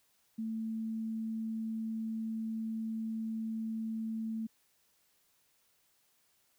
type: tone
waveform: sine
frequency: 222.5 Hz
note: A3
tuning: 20 cents sharp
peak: -34 dBFS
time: 0.38-4.47 s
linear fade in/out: 10 ms
effects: white hiss -72 dBFS RMS until 6.58 s